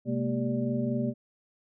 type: tone cluster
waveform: sine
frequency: 129.2 / 211.1 / 235.2 / 392.2 / 586 Hz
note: C3 / G#3 / A#3 / G4 / D5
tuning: -21 / +29 / +16 / +1 / -4 cents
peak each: -32 / -34 / -29 / -37 / -36 dBFS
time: 0.05-1.14 s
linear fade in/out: 50 ms
effects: none